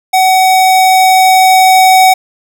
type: tone with level ramp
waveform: square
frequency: 752 Hz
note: F#5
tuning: 28 cents sharp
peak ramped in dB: -6 to -3 dBFS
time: 0.13-2.14 s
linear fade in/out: 10 ms
effects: 7-bit